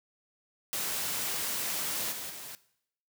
white noise with level steps, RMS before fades -33 / -39 / -43 dBFS, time 0.73-2.55 s, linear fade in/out 0 ms, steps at 2.11 / 2.29 s, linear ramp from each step 20 ms, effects noise-tail reverb RT60 0.7 s tail -18 dB re dry + high-pass 100 Hz 12 dB/octave

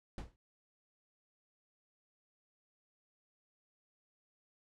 brown noise with exponential decay, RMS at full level -37 dBFS, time 0.18-0.36 s, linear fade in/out 1 ms, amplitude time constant 38 ms, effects low-pass 8000 Hz 12 dB/octave

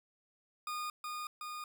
40% pulse tone with echo, 1224 Hz, D#6, 29 cents flat, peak -36 dBFS, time 0.67-0.9 s, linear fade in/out 2 ms, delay 370 ms, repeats 2, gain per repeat -2 dB, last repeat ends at 1.64 s, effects 12-bit

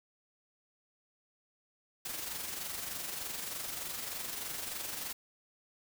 white noise with amplitude modulation, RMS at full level -38 dBFS, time 2.05-5.13 s, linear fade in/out 5 ms, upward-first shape sine, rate 23.3 Hz, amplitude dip 45%, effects none

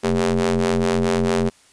sawtooth ring-modulated tone, 88.2 Hz, F2, 18 cents sharp, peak -10 dBFS, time 0.03-1.5 s, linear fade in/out 20 ms, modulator 311 Hz, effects white hiss -53 dBFS RMS until 1.72 s + resampled to 22050 Hz

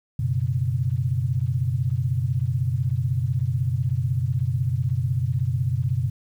sine chord, F# suspended fourth, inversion none, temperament equal with one note detuned, 92.5 / 122.55 / 138.59 Hz, F#2 / B2 / C#3, 0 / -13 / 0 cents, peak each -27 / -23 / -26 dBFS, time 0.19-6.1 s, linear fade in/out 5 ms, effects 9-bit

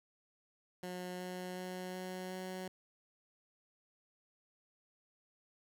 15% pulse tone with pitch steps, 180.9 / 182.05 / 183.21 / 184.38 / 185.56 Hz, F#3 / F#3 / F#3 / F#3 / F#3, -39 / -28 / -17 / -6 / +5 cents, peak -35 dBFS, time 0.83-2.68 s, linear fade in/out 2 ms, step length 370 ms, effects none

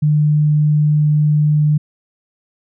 sine tone, 150.3 Hz, D3, 40 cents sharp, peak -10 dBFS, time 0.02-1.78 s, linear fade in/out 10 ms, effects none

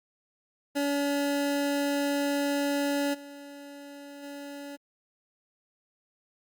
25% pulse tone with level steps, 284.4 Hz, C#4, 45 cents sharp, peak -22 / -39 / -35 dBFS, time 0.75-4.77 s, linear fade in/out 20 ms, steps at 3.13 / 4.22 s, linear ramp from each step 20 ms, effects Opus 48 kbps

